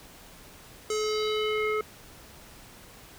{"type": "tone with low-pass filter sweep", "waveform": "square", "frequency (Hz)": 428.7, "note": "A4", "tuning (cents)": -45, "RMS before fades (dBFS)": -28, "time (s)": [0.9, 1.81], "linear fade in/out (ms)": 2, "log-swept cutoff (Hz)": [7300, 1700], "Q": 3.3, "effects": ["pink hiss -50 dBFS RMS until 3.18 s"]}